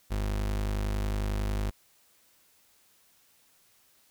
35% pulse tone, 51 Hz, G#1, 31 cents flat, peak -26 dBFS, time 0.1-1.71 s, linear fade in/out 20 ms, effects white hiss -64 dBFS RMS until 4.1 s

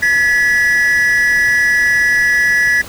triangle tone pair together, 1692.3 / 1953 Hz, G#6 / B6, +32 / -20 cents, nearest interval major second, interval 248 cents, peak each -11 dBFS, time 0.02-2.82 s, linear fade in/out 10 ms, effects pink hiss -32 dBFS RMS until 2.88 s

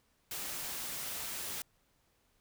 white noise, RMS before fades -40 dBFS, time 0.31-1.62 s, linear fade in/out 2 ms, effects pink hiss -73 dBFS RMS until 2.4 s

